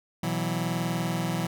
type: chord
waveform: sawtooth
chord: B suspended fourth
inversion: none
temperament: just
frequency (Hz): 123.47 / 164.63 / 185.21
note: B2 / E3 / F#3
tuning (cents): 0 / -2 / +2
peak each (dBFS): -29 / -25 / -27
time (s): 0.23-1.47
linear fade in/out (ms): 5
effects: none